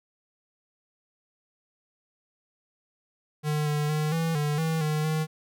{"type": "tone with pitch steps", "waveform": "square", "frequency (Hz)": [150.9, 148.9, 152.7, 164.1, 148.2, 161.2, 152.9, 156.4], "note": ["D3", "D3", "D#3", "E3", "D3", "E3", "D#3", "D#3"], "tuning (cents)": [47, 24, -32, -8, 16, -38, -30, 9], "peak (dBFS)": -25, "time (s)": [3.43, 5.27], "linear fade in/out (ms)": 50, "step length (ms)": 230, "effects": []}